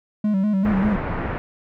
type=tone with vibrato; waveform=triangle; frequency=201.2 Hz; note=G3; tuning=45 cents sharp; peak=-15 dBFS; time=0.24-0.96 s; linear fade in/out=5 ms; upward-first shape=square; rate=5.1 Hz; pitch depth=82 cents each way
type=low-pass noise; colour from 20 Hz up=pink; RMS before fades=-26 dBFS; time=0.65-1.38 s; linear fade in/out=0 ms; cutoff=1900 Hz; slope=24 dB/octave
effects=none